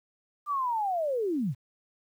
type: linear sweep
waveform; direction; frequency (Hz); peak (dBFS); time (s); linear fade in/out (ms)
sine; down; 1200 to 103.83; -26; 0.46-1.55; 50
effects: 10-bit